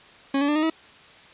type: tone with pitch steps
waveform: 40% pulse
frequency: 274.7 / 285.7 / 297.1 / 309.1 / 321.4 Hz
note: C#4 / D4 / D4 / D#4 / E4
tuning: -16 / -48 / +20 / -11 / -44 cents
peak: -19 dBFS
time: 0.34-0.7 s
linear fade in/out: 5 ms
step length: 72 ms
effects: white hiss -49 dBFS RMS until 1.33 s + resampled to 8000 Hz